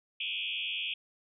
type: tone with frequency modulation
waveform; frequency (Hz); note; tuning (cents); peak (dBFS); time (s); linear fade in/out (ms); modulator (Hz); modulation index
sine; 2912; F#7; -28; -32; 0.2-0.94; 5; 89.5; 5.5
effects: none